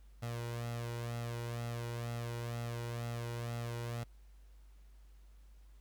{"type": "tone with flanger", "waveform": "sawtooth", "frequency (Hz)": 118, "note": "A#2", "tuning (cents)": 22, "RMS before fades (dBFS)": -40, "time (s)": [0.22, 4.04], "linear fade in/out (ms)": 10, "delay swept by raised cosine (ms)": [1.5, 2.08], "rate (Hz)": 2.1, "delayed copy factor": 0.6, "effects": ["added 50 Hz sine -55 dBFS peak until 5.8 s", "pink hiss -73 dBFS RMS until 5.8 s"]}